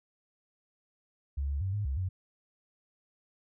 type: tone with pitch steps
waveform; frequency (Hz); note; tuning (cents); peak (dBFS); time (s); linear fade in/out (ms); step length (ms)
sine; 69.7 / 70.6 / 95.5 / 103.5 / 67.3 / 92.6; C#2 / C#2 / G2 / G#2 / C2 / F#2; +10 / +32 / -45 / -5 / +49 / +2; -29; 1.37-2.09; 10; 120
effects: none